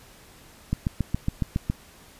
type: click train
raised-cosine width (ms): 5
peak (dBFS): -11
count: 8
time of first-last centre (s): 0.73-1.7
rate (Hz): 7.22
effects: pink hiss -51 dBFS RMS until 2.19 s + resampled to 32000 Hz